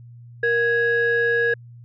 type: tone pair together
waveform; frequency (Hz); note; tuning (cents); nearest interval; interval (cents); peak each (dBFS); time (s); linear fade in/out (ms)
sine; 468.7 / 1661.2; A#4 / G#6; +9 / 0; octave + minor seventh; 2191; -19 / -18; 0.43-1.54; 5
effects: tanh soft clip ceiling -12 dBFS + added 119 Hz sine -40 dBFS peak until 1.84 s